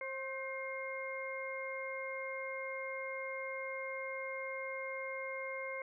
harmonic tone with a mistuned harmonic, 532 Hz, C5, 29 cents sharp, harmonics 1 / 2 / 3 / 4, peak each -42 / -47 / -51 / -42 dBFS, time 0.01-5.82 s, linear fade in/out 2 ms, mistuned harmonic 3, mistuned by -46 cents, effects none

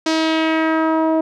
sawtooth tone with low-pass filter sweep, 319.7 Hz, D#4, 47 cents sharp, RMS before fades -17 dBFS, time 0.06-1.21 s, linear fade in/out 5 ms, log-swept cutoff 5600 to 700 Hz, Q 1.8, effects none

